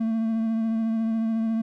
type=tone with vibrato; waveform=triangle; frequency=224.3 Hz; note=A3; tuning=34 cents sharp; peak=-20 dBFS; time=0-1.62 s; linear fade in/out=10 ms; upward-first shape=triangle; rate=14 Hz; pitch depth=26 cents each way; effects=none